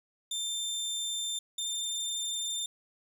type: tone pair in turn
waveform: 25% pulse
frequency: 3582 / 3594 Hz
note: A7 / A7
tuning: +30 / +36 cents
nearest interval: unison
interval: 6 cents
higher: second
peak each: -28 / -28 dBFS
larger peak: neither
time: 0.31-1.39 / 1.58-2.66 s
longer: neither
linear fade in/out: 5 ms
effects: none